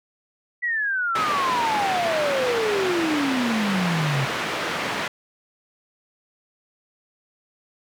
sine exponential sweep, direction down, 1975.5 to 130.81 Hz, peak -21 dBFS, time 0.62-4.26 s, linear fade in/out 20 ms
white band-pass noise, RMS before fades -27 dBFS, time 1.15-5.08 s, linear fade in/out 5 ms, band 150 to 2200 Hz, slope 12 dB/octave
effects none

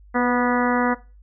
harmonic tone with a mistuned harmonic, 244.7 Hz, B3, 16 cents flat, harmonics 1 / 2 / 3 / 4 / 5 / 6 / 7 / 8, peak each -21 / -24 / -26 / -27 / -28 / -29 / -29 / -30 dBFS, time 0.14-0.95 s, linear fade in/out 20 ms, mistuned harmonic 2, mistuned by +20 cents, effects noise-tail reverb RT60 0.3 s tail -18 dB re dry + added 50 Hz sine -45 dBFS peak until 1.22 s

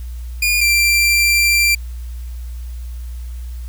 sawtooth tone pair in turn, 2427 / 2361 Hz, D#7 / D7, -44 / +9 cents, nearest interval unison, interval 47 cents, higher first, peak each -10 / -8 dBFS, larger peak second, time 0.42-0.61 / 0.61-1.75 s, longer second, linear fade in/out 5 ms, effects added 60 Hz sine -25 dBFS peak until 3.68 s + white hiss -48 dBFS RMS until 3.68 s

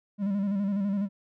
triangle tone with vibrato, 199.5 Hz, G3, 31 cents sharp, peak -23 dBFS, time 0.18-1.09 s, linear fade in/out 50 ms, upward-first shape square, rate 12 Hz, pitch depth 50 cents each way, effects none

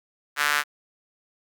sawtooth tone with high-pass filter, 146.83 Hz, D3, in tune, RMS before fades -23 dBFS, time 0.36-0.64 s, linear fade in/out 50 ms, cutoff 1500 Hz, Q 2.4, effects none

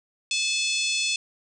harmonic tone, 864 Hz, A5, 32 cents flat, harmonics 3 / 4 / 5 / 6 / 7 / 8 / 9 / 10, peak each -27 / -29 / -31 / -33 / -34 / -35 / -36 / -37 dBFS, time 0.31-1.16 s, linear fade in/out 2 ms, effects none

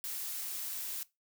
blue noise, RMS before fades -39 dBFS, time 0.04-1.03 s, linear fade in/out 0 ms, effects noise-tail reverb RT60 0.2 s tail -19 dB re dry

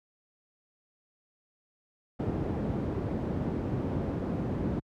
white low-pass noise, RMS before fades -31 dBFS, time 2.19-4.8 s, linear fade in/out 10 ms, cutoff 290 Hz, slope 12 dB/octave, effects high-pass 60 Hz 12 dB/octave

